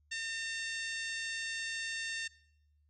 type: harmonic tone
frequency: 906 Hz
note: A#5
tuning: 50 cents flat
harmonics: 2 / 3 / 4 / 5 / 6 / 7 / 8 / 9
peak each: -39 / -43 / -45 / -47 / -49 / -50 / -51 / -52 dBFS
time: 0.11-2.28 s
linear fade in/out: 10 ms
effects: noise-tail reverb RT60 0.8 s tail -22 dB re dry + added 74 Hz sine -67 dBFS peak until 2.89 s